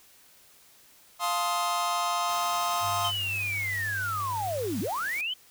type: chord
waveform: 45% pulse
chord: F dominant seventh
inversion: none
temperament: just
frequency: 698.5 / 873.1 / 1047.7 / 1257.2 Hz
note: F5 / A5 / C6 / Eb6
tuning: 0 / -14 / +2 / +18 cents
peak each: -31 / -36 / -30 / -31 dBFS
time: 1.19-3.12 s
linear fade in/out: 50 ms
type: noise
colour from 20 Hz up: white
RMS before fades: -42 dBFS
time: 2.29-5.21 s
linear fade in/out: 0 ms
type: tone with pitch glide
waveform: sine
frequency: 100 to 103.53 Hz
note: G2 to G#2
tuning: +35 to -5 cents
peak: -37 dBFS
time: 2.8-4.9 s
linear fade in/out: 50 ms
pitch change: +60 cents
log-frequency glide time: 4.25-4.78 s
type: linear two-way sweep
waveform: sine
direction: down then up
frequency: 3136 to 178.9 to 3136 Hz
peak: -28 dBFS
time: 3.04-5.34 s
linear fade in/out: 10 ms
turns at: 4.8 s
effects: white hiss -57 dBFS RMS until 5.5 s